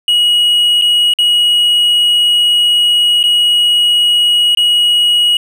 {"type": "tone with dropouts", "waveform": "triangle", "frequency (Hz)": 2904, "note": "F#7", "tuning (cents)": -33, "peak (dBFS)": -6, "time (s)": [0.08, 5.37], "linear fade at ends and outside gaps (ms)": 2, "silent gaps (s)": [[0.814, 0.82], [1.137, 1.187], [3.23, 3.238], [4.55, 4.572]], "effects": []}